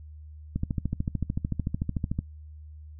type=click train; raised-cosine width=5 ms; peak=-15 dBFS; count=23; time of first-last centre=0.56-2.19 s; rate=13.5 Hz; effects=noise-tail reverb RT60 0.1 s tail -21 dB re dry + added 76 Hz sine -42 dBFS peak until 2.99 s